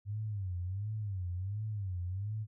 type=tone with vibrato; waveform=sine; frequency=98 Hz; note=G2; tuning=in tune; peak=-34 dBFS; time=0.05-2.47 s; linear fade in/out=50 ms; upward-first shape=sine; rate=1.4 Hz; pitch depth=180 cents each way; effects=none